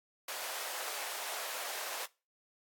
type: high-pass noise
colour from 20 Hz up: pink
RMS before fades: -40 dBFS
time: 0.28-2.06 s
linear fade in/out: 5 ms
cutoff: 550 Hz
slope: 24 dB/octave
effects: noise-tail reverb RT60 0.3 s tail -22 dB re dry + AAC 64 kbps